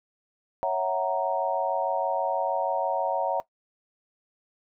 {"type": "chord", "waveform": "sine", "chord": "F# dominant seventh", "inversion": "second", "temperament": "equal with one note detuned", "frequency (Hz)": [554.4, 659.3, 745.6, 932.3], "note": ["C#5", "E5", "F#5", "A#5"], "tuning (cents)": [0, 0, 13, 0], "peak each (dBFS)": -29, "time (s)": [0.63, 3.4], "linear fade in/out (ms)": 0, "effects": ["noise-tail reverb RT60 0.1 s tail -18 dB re dry"]}